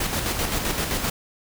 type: noise with tremolo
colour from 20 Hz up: pink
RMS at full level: -24 dBFS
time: 0-1.1 s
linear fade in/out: 5 ms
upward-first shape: square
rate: 7.7 Hz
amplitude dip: 40%
effects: none